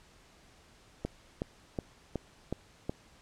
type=click train; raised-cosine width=2 ms; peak=-19 dBFS; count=6; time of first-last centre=1.05-2.895 s; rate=2.71 Hz; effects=pink hiss -60 dBFS RMS until 3.21 s + low-pass 8000 Hz 12 dB/octave